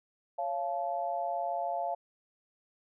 sine chord, Db augmented, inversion none, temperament just, 554.4 / 693 / 866.2 Hz, Db5 / F5 / A5, 0 / -14 / -27 cents, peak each -38 / -32 / -37 dBFS, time 0.38-1.95 s, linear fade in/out 10 ms, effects none

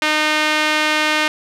sawtooth tone with band-pass filter, 306.1 Hz, D#4, 28 cents flat, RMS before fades -17 dBFS, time 0.02-1.28 s, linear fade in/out 2 ms, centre 2400 Hz, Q 1.1, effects none

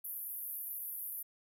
pink band-pass noise, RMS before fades -42 dBFS, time 0.04-1.23 s, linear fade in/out 10 ms, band 11000 to 15000 Hz, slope 96 dB/octave, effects none

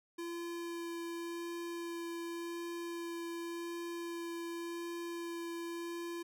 square tone with vibrato, 340 Hz, F4, 46 cents flat, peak -40 dBFS, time 0.18-6.23 s, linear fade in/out 10 ms, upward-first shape sine, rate 0.89 Hz, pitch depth 9 cents each way, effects none

